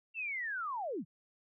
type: linear sweep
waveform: sine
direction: down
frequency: 2729 to 123.3 Hz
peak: -35 dBFS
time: 0.14-1.05 s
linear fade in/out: 50 ms
effects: none